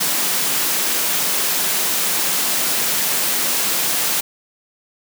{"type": "high-pass noise", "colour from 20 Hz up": "white", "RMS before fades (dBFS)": -19, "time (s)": [0, 4.21], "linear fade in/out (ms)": 10, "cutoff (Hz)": 140, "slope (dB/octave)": 96, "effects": []}